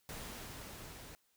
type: noise with level ramp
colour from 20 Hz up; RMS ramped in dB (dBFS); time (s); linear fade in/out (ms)
pink; -45 to -52; 0.09-1.15; 0
effects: white hiss -75 dBFS RMS until 1.36 s